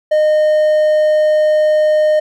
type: tone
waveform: triangle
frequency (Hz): 613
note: D#5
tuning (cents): -26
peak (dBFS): -7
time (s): 0.11-2.2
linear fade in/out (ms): 10
effects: none